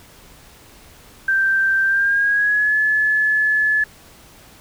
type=tone with pitch glide; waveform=sine; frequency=1568 to 1719.8 Hz; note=G6 to A6; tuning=0 to -40 cents; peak=-14 dBFS; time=1.28-3.84 s; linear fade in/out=5 ms; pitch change=+160 cents; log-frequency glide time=1.84-2.77 s; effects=pink hiss -46 dBFS RMS until 4.6 s